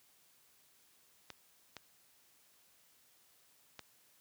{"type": "clicks", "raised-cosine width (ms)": 0.2, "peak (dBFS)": -28, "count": 3, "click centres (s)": [1.303, 1.767, 3.793], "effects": ["white hiss -68 dBFS RMS until 4.2 s", "high-pass 60 Hz 12 dB/octave"]}